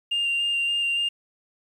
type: tone with vibrato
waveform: sine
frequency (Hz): 2794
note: F7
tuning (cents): 0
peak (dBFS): -20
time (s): 0.11-1.09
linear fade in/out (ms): 10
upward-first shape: square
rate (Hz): 3.5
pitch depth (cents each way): 10
effects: tanh soft clip ceiling -19 dBFS + 9-bit